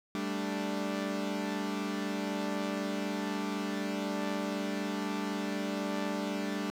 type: chord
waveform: sawtooth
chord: G suspended second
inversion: none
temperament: equal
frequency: 196 / 220 / 293.7 Hz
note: G3 / A3 / D4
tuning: 0 / 0 / 0 cents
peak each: -32 / -34 / -32 dBFS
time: 0.15-6.7 s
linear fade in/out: 0 ms
effects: low-pass 7000 Hz 12 dB/octave + 10-bit